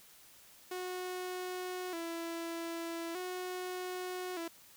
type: tone with vibrato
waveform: sawtooth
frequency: 349.2 Hz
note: F4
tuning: in tune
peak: -34 dBFS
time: 0.71-4.48 s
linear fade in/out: 5 ms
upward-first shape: square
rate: 0.41 Hz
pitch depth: 78 cents each way
effects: white hiss -59 dBFS RMS until 4.76 s